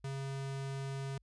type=tone; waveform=square; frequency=136.4 Hz; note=C#3; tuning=28 cents flat; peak=-38 dBFS; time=0.04-1.18 s; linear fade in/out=5 ms; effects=added 50 Hz sine -66 dBFS peak until 1.22 s + resampled to 22050 Hz